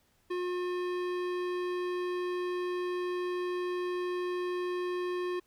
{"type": "tone with hard clipping", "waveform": "sine", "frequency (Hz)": 358.7, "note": "F4", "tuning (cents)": 46, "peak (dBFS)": -33, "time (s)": [0.3, 5.4], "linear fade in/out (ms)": 10, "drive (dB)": 16, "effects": ["pink hiss -70 dBFS RMS until 5.46 s"]}